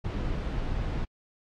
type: noise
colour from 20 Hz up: brown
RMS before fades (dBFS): -30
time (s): 0.04-1.05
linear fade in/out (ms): 10
effects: low-pass 4000 Hz 12 dB/octave + AAC 64 kbps